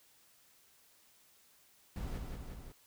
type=noise with echo; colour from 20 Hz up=brown; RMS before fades=-40 dBFS; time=1.96-2.18 s; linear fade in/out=2 ms; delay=180 ms; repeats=3; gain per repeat=-3 dB; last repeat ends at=2.72 s; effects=white hiss -66 dBFS RMS until 2.86 s